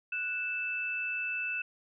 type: tone pair together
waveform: sine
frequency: 1480 / 2637 Hz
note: F#6 / E7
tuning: 0 / 0 cents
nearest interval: minor seventh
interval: 1000 cents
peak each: -38 / -32 dBFS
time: 0.12-1.62 s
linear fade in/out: 5 ms
effects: none